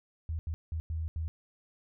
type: tone bursts at uneven times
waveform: sine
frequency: 80.3 Hz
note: E2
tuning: 45 cents flat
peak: -31 dBFS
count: 5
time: 0.29-0.39 / 0.47-0.54 / 0.72-0.8 / 0.9-1.08 / 1.16-1.28 s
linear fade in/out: 0 ms
effects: none